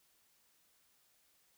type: silence
effects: white hiss -72 dBFS RMS until 1.57 s